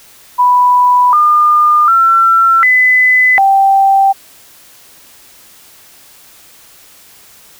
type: tone with pitch steps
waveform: sine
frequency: 988 / 1209 / 1349 / 2010 / 782 Hz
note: B5 / D6 / E6 / B6 / G5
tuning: 0 / +50 / +40 / +30 / -4 cents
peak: -5 dBFS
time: 0.38-4.13 s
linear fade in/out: 20 ms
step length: 750 ms
effects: white hiss -41 dBFS RMS until 7.59 s